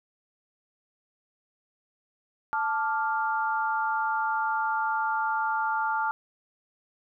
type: chord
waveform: sine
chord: D minor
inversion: second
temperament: equal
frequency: 880 / 1174.7 / 1396.9 Hz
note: A5 / D6 / F6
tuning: 0 / 0 / 0 cents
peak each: -27 / -33 / -29 dBFS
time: 2.53-6.11 s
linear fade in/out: 0 ms
effects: none